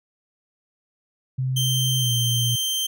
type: tone with pitch glide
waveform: sine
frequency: 130 to 121.29 Hz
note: C3 to B2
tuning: -11 to -31 cents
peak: -21 dBFS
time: 1.38-2.56 s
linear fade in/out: 10 ms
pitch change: -120 cents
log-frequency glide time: 1.99-2.11 s
type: tone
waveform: sawtooth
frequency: 3136 Hz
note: G7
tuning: in tune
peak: -19 dBFS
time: 1.56-2.87 s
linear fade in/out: 10 ms
effects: none